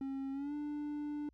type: tone with pitch glide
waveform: triangle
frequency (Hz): 270.6 to 295.1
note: C#4 to D4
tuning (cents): -42 to +8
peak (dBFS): -35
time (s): 0.01-1.29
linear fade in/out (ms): 2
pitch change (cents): +150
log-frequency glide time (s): 0.32-0.54
effects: added 60 Hz sine -66 dBFS peak until 1.33 s